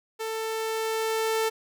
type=tone with level ramp; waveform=sawtooth; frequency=444 Hz; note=A4; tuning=16 cents sharp; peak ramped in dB=-26 to -19 dBFS; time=0.19-1.5 s; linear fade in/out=20 ms; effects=none